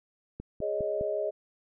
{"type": "click train", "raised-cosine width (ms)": 3, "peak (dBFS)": -25, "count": 4, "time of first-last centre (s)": [0.4, 1.011], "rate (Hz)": 4.91}
{"type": "chord", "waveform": "sine", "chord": "Ab suspended fourth", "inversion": "none", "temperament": "equal", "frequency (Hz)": [415.3, 554.4, 622.3], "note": ["Ab4", "Db5", "Eb5"], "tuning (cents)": [0, 0, 0], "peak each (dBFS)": [-33, -35, -30], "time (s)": [0.61, 1.31], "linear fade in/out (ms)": 20}
{"effects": []}